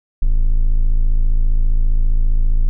triangle tone, 27.5 Hz, A0, in tune, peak -8 dBFS, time 0.22-2.69 s, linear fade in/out 0 ms, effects none

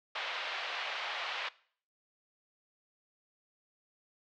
white band-pass noise, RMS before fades -38 dBFS, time 0.15-1.49 s, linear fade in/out 5 ms, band 580 to 3500 Hz, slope 24 dB/octave, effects noise-tail reverb RT60 0.5 s tail -20 dB re dry + low-pass 6000 Hz 12 dB/octave

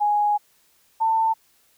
sine tone pair in turn, 830.6 / 893.8 Hz, G#5 / A5, 0 / +27 cents, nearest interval minor second, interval 127 cents, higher second, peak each -17 dBFS, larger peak neither, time 0-0.38 / 1-1.34 s, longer first, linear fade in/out 20 ms, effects white hiss -61 dBFS RMS until 1.77 s

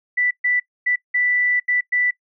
sine tone bursts at uneven times, 1975.5 Hz, B6, in tune, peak -16 dBFS, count 6, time 0.17-0.31 / 0.44-0.6 / 0.86-0.96 / 1.14-1.6 / 1.68-1.81 / 1.92-2.11 s, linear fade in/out 10 ms, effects noise-tail reverb RT60 0.1 s tail -21 dB re dry

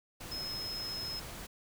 sine tone in noise, 5160 Hz, E8, 38 cents flat, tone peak -37 dBFS, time 0.31-1.2 s, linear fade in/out 10 ms, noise pink, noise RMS -45 dBFS, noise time 0.2-1.47 s, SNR +5 dB, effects none

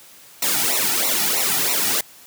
white noise with flanger, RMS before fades -20 dBFS, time 0.42-2.01 s, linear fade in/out 5 ms, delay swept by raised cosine 0.61 to 1.91 ms, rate 3.1 Hz, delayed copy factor -1, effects white hiss -46 dBFS RMS until 2.26 s + high-pass 100 Hz 12 dB/octave

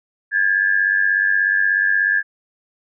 sine tone pair together, 1624 / 1720.6 Hz, G#6 / A6, -39 / -39 cents, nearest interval minor second, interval 100 cents, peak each -17 dBFS, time 0.31-2.23 s, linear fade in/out 50 ms, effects none

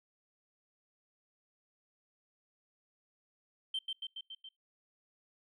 sine tone with echo, 3124 Hz, G7, 7 cents flat, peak -31 dBFS, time 3.74-3.79 s, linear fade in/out 5 ms, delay 140 ms, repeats 5, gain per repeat -3 dB, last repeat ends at 4.49 s, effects noise-tail reverb RT60 0.2 s tail -25 dB re dry + tanh soft clip ceiling -30 dBFS

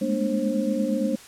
sine tone cluster, 208 / 216.7 / 240.6 / 295 / 533 Hz, G#3 / A3 / B3 / D4 / C5, +3 / -26 / -45 / +8 / +32 cents, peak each -28 dBFS, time 0.01-1.16 s, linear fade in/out 10 ms, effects white hiss -46 dBFS RMS until 1.27 s + low-pass 10000 Hz 12 dB/octave

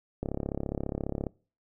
click train, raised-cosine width 2 ms, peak -18 dBFS, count 37, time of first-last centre 0.23-1.267 s, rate 34.7 Hz, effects noise-tail reverb RT60 0.4 s tail -24 dB re dry

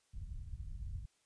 pink low-pass noise, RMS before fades -44 dBFS, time 0.13-1.06 s, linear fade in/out 10 ms, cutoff 110 Hz, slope 24 dB/octave, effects white hiss -75 dBFS RMS until 1.25 s + resampled to 22050 Hz

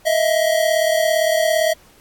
square tone pair together, 632.4 / 670 Hz, D#5 / E5, +28 / +28 cents, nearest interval minor second, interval 100 cents, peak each -17 / -20 dBFS, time 0.05-1.74 s, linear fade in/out 20 ms, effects pink hiss -51 dBFS RMS until 2 s + AAC 64 kbps

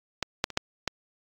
clicks, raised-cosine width 0.2 ms, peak -10 / -6 / -21 / -7 / -9 dBFS, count 5, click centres 0.227 / 0.441 / 0.503 / 0.574 / 0.877 s, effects AAC 64 kbps

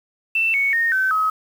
sine tone with pitch steps, 2671 / 2220 / 1845.5 / 1534.1 / 1275.2 Hz, E7 / C#7 / A#6 / G6 / D#6, +22 / +2 / -18 / -38 / +42 cents, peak -16 dBFS, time 0.35-1.3 s, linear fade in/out 5 ms, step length 190 ms, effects 7-bit

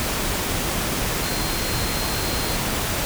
sine tone in noise, 4186 Hz, C8, in tune, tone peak -33 dBFS, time 1.23-2.56 s, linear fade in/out 0 ms, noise pink, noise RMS -24 dBFS, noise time 0-3.05 s, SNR -12 dB, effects none

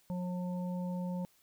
harmonic tone, 179.7 Hz, F3, 50 cents sharp, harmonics 1 / 3 / 5, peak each -34 / -44 / -48 dBFS, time 0.1-1.25 s, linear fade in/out 0 ms, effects white hiss -68 dBFS RMS until 1.42 s

